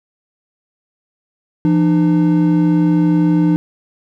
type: tone pair together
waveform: triangle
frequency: 170.1 / 302.6 Hz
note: F3 / D#4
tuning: -45 / -48 cents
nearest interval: minor seventh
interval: 997 cents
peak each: -11 dBFS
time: 1.65-3.56 s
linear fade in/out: 0 ms
effects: none